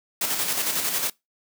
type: noise with tremolo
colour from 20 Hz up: white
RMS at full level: -24 dBFS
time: 0.21-1.1 s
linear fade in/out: 5 ms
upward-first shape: square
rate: 11 Hz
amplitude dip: 40%
effects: noise-tail reverb RT60 0.2 s tail -23 dB re dry + high-pass 150 Hz 12 dB/octave